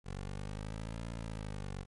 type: linear two-way sweep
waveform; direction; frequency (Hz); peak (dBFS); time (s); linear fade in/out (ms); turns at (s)
15% pulse; up then down; 46.25 to 57.5 to 46.25; -33; 0.04-1.86; 50; 1.11
effects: MP3 48 kbps